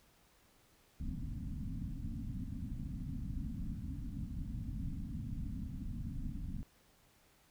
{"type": "low-pass noise", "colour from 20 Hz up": "pink", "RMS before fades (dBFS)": -41, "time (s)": [1, 6.63], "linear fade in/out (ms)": 0, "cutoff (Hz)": 280, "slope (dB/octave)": 96, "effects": ["pink hiss -68 dBFS RMS until 7.5 s"]}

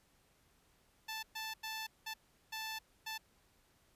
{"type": "tone bursts at uneven times", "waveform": "10% pulse", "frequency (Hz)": 880, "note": "A5", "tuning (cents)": 0, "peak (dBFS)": -32, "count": 6, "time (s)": [[1.08, 1.23], [1.35, 1.54], [1.63, 1.87], [2.06, 2.14], [2.52, 2.79], [3.06, 3.18]], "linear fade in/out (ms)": 10, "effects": ["pink hiss -71 dBFS RMS until 3.95 s", "resampled to 32000 Hz"]}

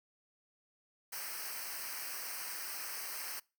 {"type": "noise with comb filter", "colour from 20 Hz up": "white", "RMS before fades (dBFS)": -42, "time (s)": [1.12, 3.4], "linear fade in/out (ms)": 10, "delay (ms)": 0.28, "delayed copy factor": -0.9, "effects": ["noise-tail reverb RT60 0.3 s tail -24 dB re dry"]}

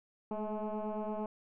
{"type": "tone with frequency modulation", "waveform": "sine", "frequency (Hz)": 217.4, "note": "A3", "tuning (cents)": -21, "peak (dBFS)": -33, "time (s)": [0.31, 1.26], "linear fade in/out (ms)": 2, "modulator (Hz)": 213, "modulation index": 3.3, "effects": ["tanh soft clip ceiling -31 dBFS"]}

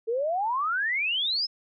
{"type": "exponential sweep", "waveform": "sine", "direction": "up", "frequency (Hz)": [436.2, 5274], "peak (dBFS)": -24, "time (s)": [0.07, 1.47], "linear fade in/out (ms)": 20, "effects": []}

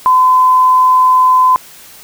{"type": "tone", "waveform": "sine", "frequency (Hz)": 1019, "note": "C6", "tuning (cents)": -46, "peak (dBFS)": -5, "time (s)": [0.06, 1.56], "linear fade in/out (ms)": 0, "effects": ["white hiss -37 dBFS RMS until 2.03 s"]}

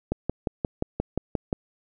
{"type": "click train", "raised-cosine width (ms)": 2, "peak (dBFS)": -11, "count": 9, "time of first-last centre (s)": [0.12, 1.528], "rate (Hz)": 5.68, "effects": []}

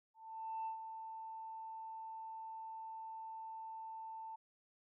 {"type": "tone with ADSR envelope", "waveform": "sine", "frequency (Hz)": 890, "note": "A5", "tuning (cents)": 20, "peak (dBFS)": -37, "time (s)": [0.14, 4.36], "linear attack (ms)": 520, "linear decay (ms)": 110, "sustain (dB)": -8, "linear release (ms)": 9, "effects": ["tanh soft clip ceiling -35 dBFS"]}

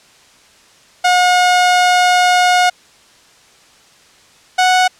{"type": "tone pair in turn", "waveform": "sawtooth", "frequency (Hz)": [722, 737.2], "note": ["F#5", "F#5"], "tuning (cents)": [-43, -7], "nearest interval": "unison", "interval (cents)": 36, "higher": "second", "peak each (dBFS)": -5, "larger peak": "neither", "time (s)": [[1.04, 2.7], [4.58, 4.88]], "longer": "first", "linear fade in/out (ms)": 10, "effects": ["white hiss -47 dBFS RMS until 4.99 s", "low-pass 7000 Hz 12 dB/octave"]}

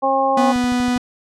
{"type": "harmonic tone", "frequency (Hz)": 269.6, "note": "C#4", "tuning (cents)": -48, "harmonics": [1, 2, 3, 4], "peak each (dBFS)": [-26, -19, -17, -21], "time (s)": [0.02, 0.53], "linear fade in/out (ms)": 20}
{"type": "tone", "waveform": "45% pulse", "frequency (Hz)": 246.9, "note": "B3", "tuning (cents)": 0, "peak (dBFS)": -16, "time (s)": [0.37, 0.98], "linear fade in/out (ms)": 5}
{"type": "click train", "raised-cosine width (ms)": 5, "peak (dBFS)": -21, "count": 6, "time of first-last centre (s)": [0.56, 0.963], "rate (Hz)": 12.4}
{"effects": ["low-pass 8000 Hz 12 dB/octave"]}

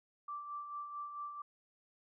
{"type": "tone with tremolo", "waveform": "sine", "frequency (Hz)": 1170, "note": "D6", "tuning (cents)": -7, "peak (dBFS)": -39, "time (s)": [0.28, 1.42], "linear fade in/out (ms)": 5, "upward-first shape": "sine", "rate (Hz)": 4.5, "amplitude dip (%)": 50, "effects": []}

